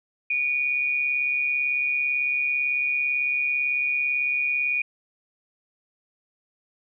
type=tone pair together; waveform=sine; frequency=2313 / 2451 Hz; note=D7 / D#7; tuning=-27 / -27 cents; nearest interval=minor second; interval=100 cents; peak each=-30 / -22 dBFS; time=0.3-4.82 s; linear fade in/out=5 ms; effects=none